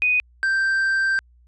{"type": "tone pair in turn", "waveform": ["sine", "triangle"], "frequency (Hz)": [2489, 1568], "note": ["D#7", "G6"], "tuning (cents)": [0, 0], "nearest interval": "minor sixth", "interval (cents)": 800, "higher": "first", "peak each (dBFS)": -16, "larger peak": "neither", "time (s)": [[0.02, 0.2], [0.43, 1.19]], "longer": "second", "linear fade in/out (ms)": 0, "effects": ["added 60 Hz sine -51 dBFS peak until 1.47 s", "resampled to 22050 Hz"]}